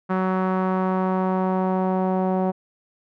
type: tone with low-pass filter sweep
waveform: sawtooth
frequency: 186.9 Hz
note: F#3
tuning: 18 cents sharp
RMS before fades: -22 dBFS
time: 0.09-2.52 s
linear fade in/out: 20 ms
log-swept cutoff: 1300 to 760 Hz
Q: 2.1
effects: none